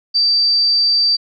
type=tone; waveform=sine; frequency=4656 Hz; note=D8; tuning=16 cents flat; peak=-11 dBFS; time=0.14-1.17 s; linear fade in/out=20 ms; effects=none